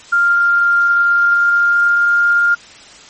sine tone with pitch glide, 1396.9 to 1405.8 Hz, F6 to F6, 0 to +11 cents, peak -9 dBFS, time 0.12-2.55 s, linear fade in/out 10 ms, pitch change +11 cents, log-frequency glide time 1.03-2.18 s, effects white hiss -39 dBFS RMS until 3.09 s + MP3 32 kbps

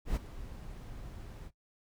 brown noise with ADSR envelope, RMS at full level -30 dBFS, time 0.05-1.51 s, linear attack 110 ms, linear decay 19 ms, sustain -15 dB, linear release 50 ms, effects noise-tail reverb RT60 0.1 s tail -18 dB re dry

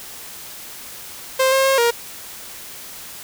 sawtooth tone with pitch steps, 525 / 535 / 538 / 471 Hz, C5 / C5 / C5 / A#4, +6 / +38 / +48 / +18 cents, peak -10 dBFS, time 1.39-1.91 s, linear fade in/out 10 ms, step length 130 ms, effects white hiss -36 dBFS RMS until 3.23 s

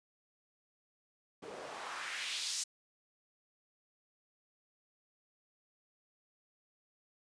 white noise with band-pass filter sweep, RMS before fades -41 dBFS, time 1.42-2.64 s, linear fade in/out 10 ms, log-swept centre 350 to 6600 Hz, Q 1.7, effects resampled to 22050 Hz

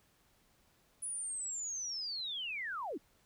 sine linear sweep, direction down, 10010 to 227 Hz, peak -37 dBFS, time 1.02-2.98 s, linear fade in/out 10 ms, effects pink hiss -70 dBFS RMS until 3.25 s

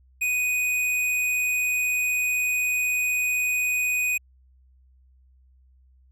sine tone with tanh clipping, 2489 Hz, D#7, in tune, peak -23 dBFS, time 0.21-4.18 s, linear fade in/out 10 ms, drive 17 dB, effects added 64 Hz sine -54 dBFS peak until 6.11 s

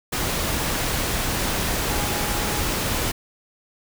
sine tone in noise, 830.6 Hz, G#5, in tune, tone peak -33 dBFS, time 1.89-2.62 s, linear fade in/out 10 ms, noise pink, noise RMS -24 dBFS, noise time 0.12-3.12 s, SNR -12 dB, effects none

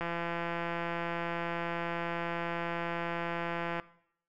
click train, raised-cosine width 0.5 ms, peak -20 dBFS, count 645, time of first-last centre 0.01-3.798 s, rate 170 Hz, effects noise-tail reverb RT60 0.7 s tail -19 dB re dry

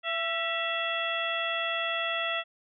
harmonic tone with a mistuned harmonic, 670 Hz, E5, 28 cents sharp, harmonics 1 / 2 / 3 / 4 / 5, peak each -34 / -34 / -34 / -34 / -34 dBFS, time 0.03-2.44 s, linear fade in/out 50 ms, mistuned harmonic 3, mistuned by -51 cents, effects none

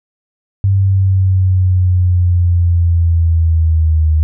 sine linear sweep, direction down, 98 to 77.4 Hz, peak -8 dBFS, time 0.64-4.23 s, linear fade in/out 0 ms, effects none

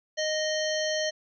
harmonic tone with a mistuned harmonic, 620 Hz, D#5, 6 cents flat, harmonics 1 / 3 / 5 / 7 / 9 / 10, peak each -28 / -33 / -35 / -36 / -38 / -38 dBFS, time 0.17-1.11 s, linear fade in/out 20 ms, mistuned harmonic 7, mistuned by -36 cents, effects none

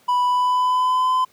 triangle tone with pitch glide, 987.8 to 1020.9 Hz, B5 to C6, 0 to -43 cents, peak -14 dBFS, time 0.08-1.25 s, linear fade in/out 10 ms, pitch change +57 cents, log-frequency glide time 0.24-1.13 s, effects pink hiss -56 dBFS RMS until 1.32 s + high-pass 150 Hz 12 dB/octave

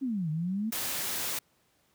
sine exponential two-way sweep, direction down then up, 282.5 to 150.5 to 230 Hz, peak -28 dBFS, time 0.01-0.71 s, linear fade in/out 20 ms, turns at 0.3 s
white noise, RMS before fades -33 dBFS, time 0.72-1.39 s, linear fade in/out 5 ms
effects pink hiss -69 dBFS RMS until 1.94 s + high-pass 80 Hz 12 dB/octave

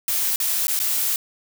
blue noise with dropouts, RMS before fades -22 dBFS, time 0.08-1.16 s, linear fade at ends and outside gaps 1 ms, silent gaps 0.36-0.401 / 0.67-0.681 / 0.791-0.8 s, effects none

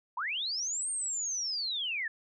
sine linear two-way sweep, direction up then down, 880 to 8780 to 1698 Hz, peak -31 dBFS, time 0.17-2.08 s, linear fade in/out 5 ms, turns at 0.9 s, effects none

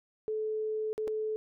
sine tone with dropouts, 433.3 Hz, A4, 27 cents flat, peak -30 dBFS, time 0.28-1.36 s, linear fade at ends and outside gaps 0 ms, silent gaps 0.93-0.979 / 1.075-1.079 s, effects none

